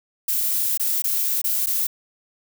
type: noise with dropouts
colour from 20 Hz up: violet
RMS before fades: -22 dBFS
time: 0.28-1.87 s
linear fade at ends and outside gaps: 5 ms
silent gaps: 0.775-0.796 / 1.021-1.04 / 1.417-1.442 / 1.662-1.669 s
effects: none